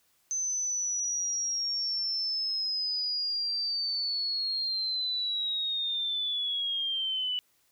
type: linear sweep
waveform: sine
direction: down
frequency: 6170 to 2960 Hz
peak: -28 dBFS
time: 0.31-7.39 s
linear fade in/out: 0 ms
effects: white hiss -69 dBFS RMS until 7.71 s